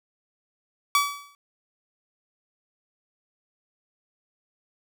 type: tone with exponential decay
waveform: sawtooth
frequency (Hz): 1144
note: D6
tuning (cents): -46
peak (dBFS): -12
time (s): 0.95-1.35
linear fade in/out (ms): 1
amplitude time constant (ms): 85
effects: none